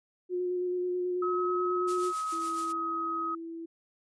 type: tone with vibrato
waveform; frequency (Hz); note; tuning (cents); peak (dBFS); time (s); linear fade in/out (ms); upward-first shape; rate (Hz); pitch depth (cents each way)
sine; 360; F#4; -47; -28; 0.29-2.13; 50; square; 9.2; 11
type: tone with pitch glide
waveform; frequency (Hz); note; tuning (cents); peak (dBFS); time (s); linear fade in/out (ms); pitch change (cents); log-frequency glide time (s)
sine; 1279 to 1264.3; D#6 to D#6; +47 to +27; -30; 1.22-3.35; 5; -20; 1.9-2.58
type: noise with tremolo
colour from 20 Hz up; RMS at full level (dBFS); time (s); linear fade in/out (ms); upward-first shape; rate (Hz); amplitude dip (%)
blue; -38; 1.87-2.73; 20; triangle; 7.2; 65
type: tone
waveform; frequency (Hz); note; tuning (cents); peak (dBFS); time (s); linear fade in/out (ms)
sine; 331.2; E4; +8; -37; 2.32-3.66; 10
effects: resampled to 22050 Hz